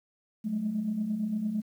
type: tone cluster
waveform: sine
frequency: 185 / 207.5 / 216.3 Hz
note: F#3 / G#3 / A3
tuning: 0 / -1 / -29 cents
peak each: -37 / -37 / -28 dBFS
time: 0.44-1.62 s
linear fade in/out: 20 ms
effects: tanh soft clip ceiling -21 dBFS + 10-bit